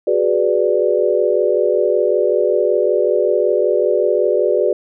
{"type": "chord", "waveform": "sine", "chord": "G# half-diminished seventh", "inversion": "third", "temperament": "equal", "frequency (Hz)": [370, 415.3, 493.9, 587.3], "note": ["F#4", "G#4", "B4", "D5"], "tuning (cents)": [0, 0, 0, 0], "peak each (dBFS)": -18, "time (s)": [0.07, 4.73], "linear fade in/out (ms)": 5, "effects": []}